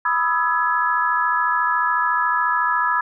sine chord, E major seventh, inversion second, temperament equal with one note detuned, 987.8 / 1244.5 / 1318.5 / 1686.4 Hz, B5 / D#6 / E6 / G#6, 0 / 0 / 0 / +26 cents, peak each -21 / -24 / -23 / -22 dBFS, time 0.05-3.01 s, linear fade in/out 5 ms, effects none

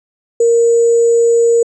sine tone with sample-and-hold, 465.8 Hz, A#4, 1 cent flat, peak -7 dBFS, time 0.4-1.63 s, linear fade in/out 5 ms, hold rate 7350 Hz, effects resampled to 24000 Hz

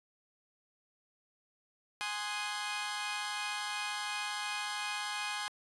15% pulse chord, Ab dominant seventh, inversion none, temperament equal, 830.6 / 1046.5 / 1244.5 / 1480 Hz, Ab5 / C6 / Eb6 / Gb6, 0 / 0 / 0 / 0 cents, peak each -32 / -34 / -37 / -38 dBFS, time 2.01-5.48 s, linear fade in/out 0 ms, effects resampled to 24000 Hz

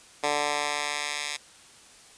10% pulse tone with high-pass filter sweep, 146.83 Hz, D3, in tune, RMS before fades -29 dBFS, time 0.23-1.37 s, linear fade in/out 10 ms, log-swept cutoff 580 to 2500 Hz, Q 0.76, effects white hiss -52 dBFS RMS until 2.17 s + resampled to 22050 Hz

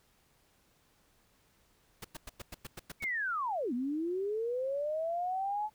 pink noise bursts, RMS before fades -43 dBFS, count 9, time 2.02-3.045 s, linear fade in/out 5 ms, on 25 ms, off 100 ms
sine linear two-way sweep, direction down then up, 2279 to 233.1 to 864 Hz, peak -31 dBFS, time 3-5.7 s, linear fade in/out 50 ms, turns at 3.73 s
effects pink hiss -69 dBFS RMS until 5.74 s

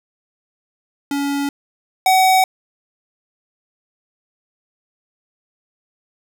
square tone pair in turn, 282.2 / 753.4 Hz, C#4 / F#5, +31 / +31 cents, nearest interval octave + perfect fourth, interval 1700 cents, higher second, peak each -19 / -11 dBFS, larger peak second, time 1.11-1.49 / 2.06-2.44 s, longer neither, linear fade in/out 2 ms, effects none

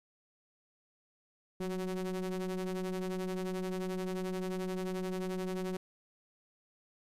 square ring-modulated tone, 93.9 Hz, F#2, 26 cents sharp, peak -32 dBFS, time 1.6-5.77 s, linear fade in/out 5 ms, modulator 276 Hz, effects resampled to 32000 Hz + 12-bit

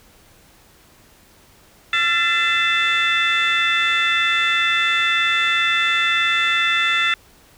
sine tone cluster, 1361 / 1765 / 2042 / 2642 / 3517 Hz, F6 / A6 / C7 / E7 / A7, -45 / +5 / -43 / +3 / -1 cents, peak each -21 dBFS, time 1.93-7.14 s, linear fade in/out 2 ms, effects tanh soft clip ceiling -9 dBFS + pink hiss -51 dBFS RMS until 7.57 s

